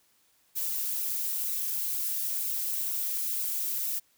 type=noise with flanger; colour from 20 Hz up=violet; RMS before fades=-31 dBFS; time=0.55-4 s; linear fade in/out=20 ms; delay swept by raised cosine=0.75 to 6.35 ms; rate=2.1 Hz; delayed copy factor=+0.55; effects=white hiss -67 dBFS RMS until 4.17 s